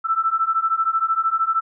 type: beating tone pair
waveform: sine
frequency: 1318.5 / 1331.5 Hz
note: E6 / E6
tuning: 0 / +17 cents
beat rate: 13 Hz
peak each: -21 / -20 dBFS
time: 0.04-1.61 s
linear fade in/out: 20 ms
effects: none